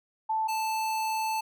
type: tone pair in turn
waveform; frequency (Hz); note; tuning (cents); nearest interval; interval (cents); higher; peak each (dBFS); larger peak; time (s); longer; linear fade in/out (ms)
sine / square; 879 / 879; A5 / A5; -2 / -2; unison; 0; neither; -25 / -28; first; 0.29-0.48 / 0.48-1.41; second; 10
effects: none